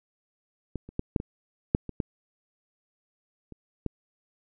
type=clicks; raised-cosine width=3 ms; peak=-19 / -30 / -14 / -9 / -20 / -7 / -22 / -14 / -30 / -16 dBFS; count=10; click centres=0.757 / 0.89 / 0.994 / 1.162 / 1.201 / 1.749 / 1.893 / 2.002 / 3.523 / 3.863 s; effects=none